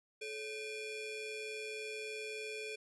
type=ring-modulated tone; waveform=40% pulse; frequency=987.8 Hz; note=B5; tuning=in tune; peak=-37 dBFS; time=0.21-2.76 s; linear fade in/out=10 ms; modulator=1420 Hz; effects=resampled to 24000 Hz